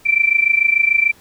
sine tone with amplitude modulation, 2344 Hz, D7, 4 cents flat, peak -8 dBFS, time 0.05-1.12 s, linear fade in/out 20 ms, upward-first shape sine, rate 26.8 Hz, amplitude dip 85%, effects pink hiss -49 dBFS RMS until 1.2 s

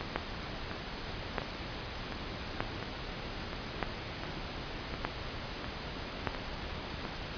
two click trains, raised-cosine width 0.5 ms, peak -14 / -22 dBFS, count 6 / 11, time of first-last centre 0.16-6.272 / 0.01-7.052 s, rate 0.818 / 1.42 Hz, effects pink hiss -40 dBFS RMS until 7.37 s + resampled to 11025 Hz

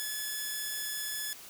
5% pulse tone, 1715 Hz, A6, 45 cents flat, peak -23 dBFS, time 0-1.33 s, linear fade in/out 0 ms, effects white hiss -49 dBFS RMS until 1.49 s

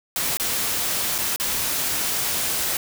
white noise with dropouts, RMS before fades -24 dBFS, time 0.16-2.77 s, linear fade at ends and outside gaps 1 ms, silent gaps 0.371-0.398 / 1.181-1.186 / 1.361-1.399 s, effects none

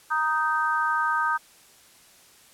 sine chord, Eb major, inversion second, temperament just, 933.4 / 1244.5 / 1555.6 Hz, Bb5 / Eb6 / G6, +2 / 0 / -14 cents, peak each -27 / -25 / -26 dBFS, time 0.1-1.38 s, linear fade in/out 20 ms, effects white hiss -54 dBFS RMS until 2.53 s + low-pass 12000 Hz 12 dB/octave

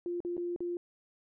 sine tone with dropouts, 349.2 Hz, F4, in tune, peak -32 dBFS, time 0.06-0.77 s, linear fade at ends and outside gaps 1 ms, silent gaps 0.204-0.249 / 0.368-0.378 / 0.562-0.605 s, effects none

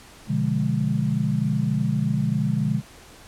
sine chord, B diminished seventh, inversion none, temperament equal, 123.47 / 146.83 / 174.61 / 207.7 Hz, B2 / D3 / F3 / Ab3, 0 / 0 / 0 / 0 cents, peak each -26 / -24 / -28 / -25 dBFS, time 0.27-2.82 s, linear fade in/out 50 ms, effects pink hiss -47 dBFS RMS until 3.27 s + low-pass 11000 Hz 12 dB/octave

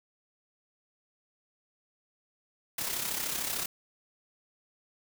white noise with amplitude modulation, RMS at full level -31 dBFS, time 2.78-3.66 s, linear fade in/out 5 ms, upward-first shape sine, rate 33.4 Hz, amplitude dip 55%, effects none

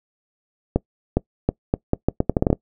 accelerating click train, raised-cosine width 2 ms, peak -3 dBFS, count 13, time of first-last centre 0.76-2.529 s, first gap 410 ms, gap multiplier 0.78, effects noise-tail reverb RT60 0.1 s tail -23 dB re dry

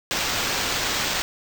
white noise with sample-and-hold, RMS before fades -25 dBFS, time 0.11-1.22 s, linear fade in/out 0 ms, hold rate 11025 Hz, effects none

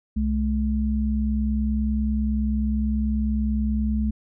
sine tone pair together, 64.96 / 214.5 Hz, C2 / A3, -12 / -44 cents, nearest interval octave + major sixth, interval 2068 cents, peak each -23 dBFS, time 0.16-4.11 s, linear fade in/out 10 ms, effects none

